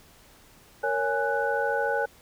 sine tone cluster, 463.7 / 557 / 830 / 1486 Hz, A#4 / C#5 / G#5 / F#6, -9 / +8 / -1 / +7 cents, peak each -29 dBFS, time 0.83-2.06 s, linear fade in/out 10 ms, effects pink hiss -55 dBFS RMS until 2.21 s

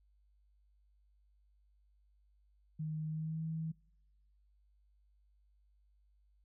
sine tone with pitch glide, 155.56 to 160.4 Hz, D#3 to E3, 0 to -47 cents, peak -36 dBFS, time 2.79-3.72 s, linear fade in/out 10 ms, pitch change +53 cents, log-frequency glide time 3.06-3.43 s, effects noise-tail reverb RT60 0.9 s tail -26 dB re dry + added 50 Hz sine -67 dBFS peak until 6.44 s

